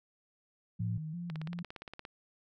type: tone with vibrato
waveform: sine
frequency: 164.81 Hz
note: E3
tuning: in tune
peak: -37 dBFS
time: 0.79-1.63 s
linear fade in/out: 10 ms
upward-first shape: square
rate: 2.9 Hz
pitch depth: 89 cents each way
type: tone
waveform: sine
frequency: 110 Hz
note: A2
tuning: in tune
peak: -32 dBFS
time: 0.8-0.98 s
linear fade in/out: 5 ms
type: click train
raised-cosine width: 0.3 ms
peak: -28 dBFS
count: 14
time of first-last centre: 1.3-2.051 s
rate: 17.3 Hz
effects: none